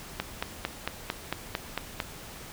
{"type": "click train", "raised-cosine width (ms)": 0.3, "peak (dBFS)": -12, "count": 9, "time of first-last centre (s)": [0.2, 2.002], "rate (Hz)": 4.44, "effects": ["pink hiss -44 dBFS RMS until 2.52 s"]}